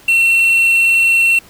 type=tone with quantisation; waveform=triangle; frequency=2711 Hz; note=E7; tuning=48 cents sharp; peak=-7 dBFS; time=0.08-1.39 s; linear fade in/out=5 ms; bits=5; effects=pink hiss -43 dBFS RMS until 1.49 s